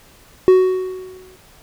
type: tone with exponential decay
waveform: triangle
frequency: 371.7 Hz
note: F#4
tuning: 8 cents sharp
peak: -3 dBFS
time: 0.48-1.36 s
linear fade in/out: 0 ms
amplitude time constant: 190 ms
effects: pink hiss -48 dBFS RMS until 1.62 s